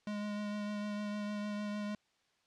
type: tone with vibrato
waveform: square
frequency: 207.7 Hz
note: G#3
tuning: in tune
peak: -37 dBFS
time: 0.07-1.95 s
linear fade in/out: 2 ms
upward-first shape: triangle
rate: 6.6 Hz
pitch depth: 18 cents each way
effects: white hiss -74 dBFS RMS until 2.46 s + low-pass 5000 Hz 12 dB/octave